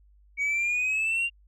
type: exponential sweep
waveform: sine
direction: up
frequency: 2241 to 2794 Hz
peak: -21 dBFS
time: 0.37-1.3 s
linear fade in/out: 50 ms
effects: tanh soft clip ceiling -23 dBFS + added 50 Hz sine -55 dBFS peak until 1.47 s